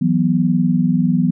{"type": "chord", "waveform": "sine", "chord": "E suspended second", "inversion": "none", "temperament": "equal with one note detuned", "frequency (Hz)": [164.81, 185, 246.2], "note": ["E3", "F#3", "B3"], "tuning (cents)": [0, 0, -5], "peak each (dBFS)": -17, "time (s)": [0.01, 1.31], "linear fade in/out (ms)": 10, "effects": []}